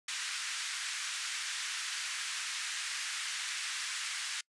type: band-pass noise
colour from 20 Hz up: pink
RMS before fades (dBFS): -38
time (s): 0.08-4.41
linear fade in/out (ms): 5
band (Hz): 1500 to 9100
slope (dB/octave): 24
effects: noise-tail reverb RT60 0.1 s tail -26 dB re dry + resampled to 24000 Hz